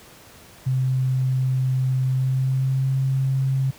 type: tone with pitch glide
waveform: sine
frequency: 130 to 133.58 Hz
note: C3 to C3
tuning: -11 to +36 cents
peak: -18 dBFS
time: 0.66-3.71 s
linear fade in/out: 10 ms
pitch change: +47 cents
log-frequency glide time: 2.05-2.96 s
effects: pink hiss -47 dBFS RMS until 3.78 s + high-pass 60 Hz 12 dB/octave